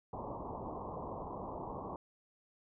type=low-pass noise; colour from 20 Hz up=white; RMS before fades=-43 dBFS; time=0.13-1.96 s; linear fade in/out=2 ms; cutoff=1100 Hz; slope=96 dB/octave; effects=none